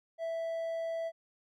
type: tone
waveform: triangle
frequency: 659.3 Hz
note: E5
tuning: in tune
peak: -31 dBFS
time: 0.18-1.12 s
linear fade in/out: 50 ms
effects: none